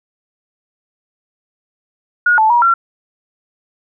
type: tone with pitch steps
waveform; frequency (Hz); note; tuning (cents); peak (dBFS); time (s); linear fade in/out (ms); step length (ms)
sine; 1443 / 874 / 956 / 1366; F#6 / A5 / A#5 / F6; -44 / -12 / +43 / -39; -8; 2.26-2.74; 5; 120
effects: none